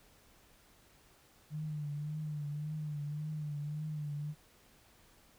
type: tone with vibrato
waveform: sine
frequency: 150 Hz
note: D3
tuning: 37 cents sharp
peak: -36 dBFS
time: 1.5-4.35 s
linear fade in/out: 50 ms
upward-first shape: triangle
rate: 1.8 Hz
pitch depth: 62 cents each way
effects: pink hiss -64 dBFS RMS until 5.38 s